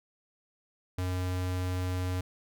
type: tone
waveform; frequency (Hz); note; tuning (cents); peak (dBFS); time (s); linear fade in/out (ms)
square; 91.3; F#2; -23; -30; 0.98-2.21; 5
effects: none